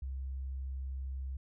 sine tone, 66.3 Hz, C2, 23 cents sharp, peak -36 dBFS, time 0.02-1.37 s, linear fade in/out 5 ms, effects none

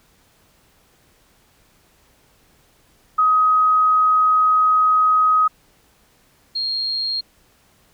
sine tone pair in turn, 1260 / 4238 Hz, D#6 / C8, +21 / +21 cents, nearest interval octave + major sixth, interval 2100 cents, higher second, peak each -12 / -20 dBFS, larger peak first, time 3.18-5.48 / 6.55-7.21 s, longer first, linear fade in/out 10 ms, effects pink hiss -57 dBFS RMS until 7.93 s

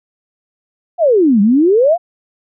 sine exponential two-way sweep, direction down then up, 733 to 193.9 to 733 Hz, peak -7 dBFS, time 0.98-1.98 s, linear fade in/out 50 ms, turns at 1.41 s, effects none

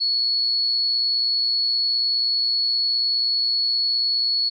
sine tone with amplitude modulation, 4385 Hz, C#8, 20 cents flat, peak -17 dBFS, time 0-4.5 s, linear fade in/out 20 ms, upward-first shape sine, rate 119 Hz, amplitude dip 30%, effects none

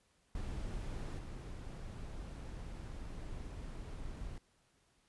brown noise with level steps, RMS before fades -41 / -45 dBFS, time 0.35-4.38 s, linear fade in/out 2 ms, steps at 1.18 s, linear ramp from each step 10 ms, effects pink hiss -73 dBFS RMS until 5.08 s + resampled to 24000 Hz

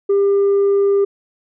sine tone, 398.9 Hz, G4, 30 cents sharp, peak -9 dBFS, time 0.09-1.05 s, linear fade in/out 10 ms, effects tanh soft clip ceiling -10 dBFS

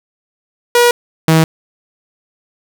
sawtooth tone pair in turn, 481.1 / 160.55 Hz, B4 / E3, -45 / -45 cents, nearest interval octave + perfect fifth, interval 1900 cents, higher first, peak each -3 dBFS, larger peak neither, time 0.75-0.91 / 1.28-1.44 s, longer neither, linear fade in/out 2 ms, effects 7-bit

